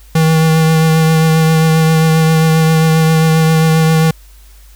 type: tone with vibrato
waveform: square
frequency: 160 Hz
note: D#3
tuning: 49 cents sharp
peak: -8 dBFS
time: 0.15-4.11 s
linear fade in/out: 5 ms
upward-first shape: triangle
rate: 7.5 Hz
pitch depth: 20 cents each way
effects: added 50 Hz sine -37 dBFS peak until 4.75 s + white hiss -47 dBFS RMS until 4.75 s